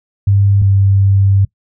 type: tone pair in turn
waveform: sine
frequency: 99.7 / 98.16 Hz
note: G2 / G2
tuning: +30 / +3 cents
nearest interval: unison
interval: 27 cents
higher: first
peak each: -7 dBFS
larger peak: neither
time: 0.27-0.62 / 0.62-1.45 s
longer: second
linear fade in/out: 5 ms
effects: noise-tail reverb RT60 0.1 s tail -22 dB re dry